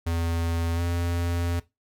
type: tone with pitch glide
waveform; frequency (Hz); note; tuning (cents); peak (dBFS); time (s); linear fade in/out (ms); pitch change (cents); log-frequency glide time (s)
square; 83.8 to 86.01; E2 to F2; +29 to -26; -25; 0.06-1.6; 10; +45; 0.75-0.81
effects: noise-tail reverb RT60 0.2 s tail -17 dB re dry